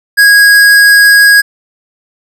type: tone with hard clipping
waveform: sine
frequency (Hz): 1649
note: G#6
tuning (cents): -13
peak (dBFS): -3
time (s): 0.17-1.42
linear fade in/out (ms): 20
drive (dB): 16
effects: none